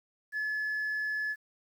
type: tone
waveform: sine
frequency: 1716 Hz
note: A6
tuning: 44 cents flat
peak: -28 dBFS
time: 0.32-1.36 s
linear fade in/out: 50 ms
effects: tanh soft clip ceiling -28 dBFS + 10-bit